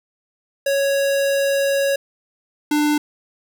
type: tone pair in turn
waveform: square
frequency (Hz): 554.4 / 297.8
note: C#5 / D4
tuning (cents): 0 / +24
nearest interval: major seventh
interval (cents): 1076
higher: first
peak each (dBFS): -17 / -16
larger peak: second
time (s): 0.66-1.96 / 2.71-2.98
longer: first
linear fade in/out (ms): 5
effects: none